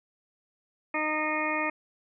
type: harmonic tone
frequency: 307.5 Hz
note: D#4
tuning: 20 cents flat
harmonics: 1 / 2 / 3 / 4 / 6 / 7 / 8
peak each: -34 / -34 / -34 / -34 / -34 / -34 / -34 dBFS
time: 0.94-1.7 s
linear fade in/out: 5 ms
effects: none